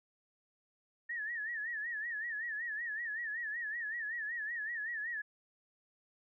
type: tone with vibrato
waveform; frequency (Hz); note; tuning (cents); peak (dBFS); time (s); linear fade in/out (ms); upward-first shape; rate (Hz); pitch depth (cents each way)
sine; 1800; A6; +39; -36; 1.09-5.22; 10; sine; 5.3; 120
effects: none